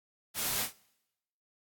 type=noise with echo; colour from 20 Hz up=white; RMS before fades=-33 dBFS; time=0.34-0.68 s; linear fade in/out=50 ms; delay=28 ms; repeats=2; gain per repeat=-7 dB; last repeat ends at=0.736 s; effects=noise-tail reverb RT60 0.9 s tail -24 dB re dry + AAC 64 kbps